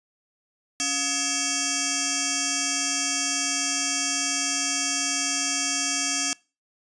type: tone with frequency modulation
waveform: sine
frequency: 278.6 Hz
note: C#4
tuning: 9 cents sharp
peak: -23 dBFS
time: 0.8-6.33 s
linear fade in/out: 0 ms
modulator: 986 Hz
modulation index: 7.6
effects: noise-tail reverb RT60 0.3 s tail -23 dB re dry + resampled to 22050 Hz